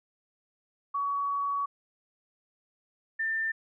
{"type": "tone pair in turn", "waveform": "sine", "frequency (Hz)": [1128, 1790.6], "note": ["C#6", "A6"], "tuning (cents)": [30, 30], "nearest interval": "minor sixth", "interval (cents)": 800, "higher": "second", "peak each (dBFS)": -27, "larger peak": "neither", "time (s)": [[0.94, 1.66], [3.19, 3.52]], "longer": "first", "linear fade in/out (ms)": 10, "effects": []}